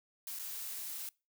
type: noise with dropouts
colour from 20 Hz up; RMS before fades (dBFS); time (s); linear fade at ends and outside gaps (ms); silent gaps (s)
blue; -42; 0.27-1.09; 2; 0.39-0.394
effects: noise-tail reverb RT60 0.3 s tail -25 dB re dry